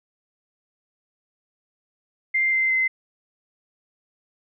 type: tone with pitch steps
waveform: sine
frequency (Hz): 2096 / 2078 / 2060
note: C7 / C7 / C7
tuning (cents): +2 / -12 / -28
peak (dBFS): -18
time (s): 2.34-2.88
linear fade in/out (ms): 10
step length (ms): 180
effects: none